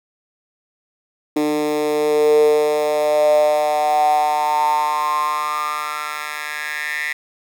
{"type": "tone with high-pass filter sweep", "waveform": "10% pulse", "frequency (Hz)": 150.3, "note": "D3", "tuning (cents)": 40, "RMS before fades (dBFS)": -18, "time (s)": [1.36, 7.13], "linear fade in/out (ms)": 5, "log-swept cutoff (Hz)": [330, 1900], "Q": 9.4, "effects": []}